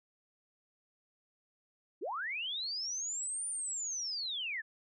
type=linear two-way sweep; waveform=sine; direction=up then down; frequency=273.8 to 9320 to 1661 Hz; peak=-35 dBFS; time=2.01-4.62 s; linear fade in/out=20 ms; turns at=3.48 s; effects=none